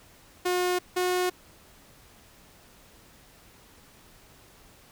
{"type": "tone pair in turn", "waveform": "sawtooth", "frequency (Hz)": [360, 362.5], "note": ["F#4", "F#4"], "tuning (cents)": [-47, -35], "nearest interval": "unison", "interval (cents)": 12, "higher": "second", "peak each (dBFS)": -20, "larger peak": "neither", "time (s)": [[0.45, 0.79], [0.96, 1.3]], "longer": "neither", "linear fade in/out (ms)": 10, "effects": ["pink hiss -55 dBFS RMS until 4.91 s"]}